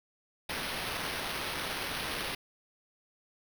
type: noise with sample-and-hold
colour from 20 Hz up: violet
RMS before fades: -36 dBFS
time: 0.49-2.35 s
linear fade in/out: 5 ms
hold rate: 7350 Hz
effects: none